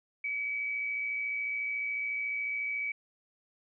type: tone with amplitude modulation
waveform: sine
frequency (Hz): 2281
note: C#7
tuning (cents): +49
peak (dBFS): -29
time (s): 0.24-2.92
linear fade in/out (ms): 5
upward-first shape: sine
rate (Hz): 114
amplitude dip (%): 40
effects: none